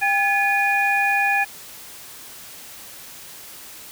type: tone cluster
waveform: sine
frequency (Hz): 797 / 1710 / 2451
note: G5 / A6 / D#7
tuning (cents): +28 / -50 / -27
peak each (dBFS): -21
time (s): 0.01-1.45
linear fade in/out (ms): 20
effects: white hiss -40 dBFS RMS until 3.91 s